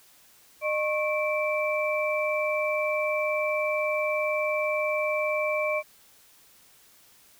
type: tone cluster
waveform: sine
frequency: 610 / 1091 / 2331 Hz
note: D#5 / C#6 / D7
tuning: -34 / -28 / -14 cents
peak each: -26 / -33 / -29 dBFS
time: 0.61-5.83 s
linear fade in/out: 50 ms
effects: white hiss -57 dBFS RMS until 7.39 s